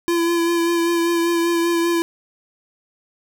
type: tone with vibrato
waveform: square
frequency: 339.3 Hz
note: F4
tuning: 50 cents flat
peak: -17 dBFS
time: 0.08-2.02 s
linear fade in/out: 0 ms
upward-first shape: sine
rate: 5.1 Hz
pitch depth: 21 cents each way
effects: none